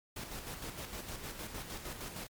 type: noise with tremolo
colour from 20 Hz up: pink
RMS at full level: -42 dBFS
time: 0.16-2.27 s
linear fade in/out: 5 ms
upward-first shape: square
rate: 6.5 Hz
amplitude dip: 45%
effects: MP3 96 kbps